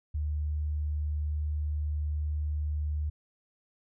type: tone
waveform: sine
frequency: 75.1 Hz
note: D2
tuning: 39 cents sharp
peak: -28 dBFS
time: 0.14-3.1 s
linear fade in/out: 10 ms
effects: none